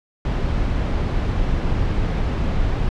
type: noise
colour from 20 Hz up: brown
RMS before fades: -20 dBFS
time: 0.25-2.89 s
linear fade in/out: 2 ms
effects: low-pass 4000 Hz 12 dB/octave